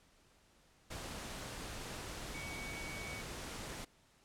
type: tone in noise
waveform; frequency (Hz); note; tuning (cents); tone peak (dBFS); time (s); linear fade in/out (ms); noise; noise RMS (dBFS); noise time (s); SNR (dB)
sine; 2247; C#7; +23; -46; 2.34-3.22; 10; pink; -45; 0.9-3.85; -4
effects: pink hiss -68 dBFS RMS until 4.24 s + low-pass 10000 Hz 12 dB/octave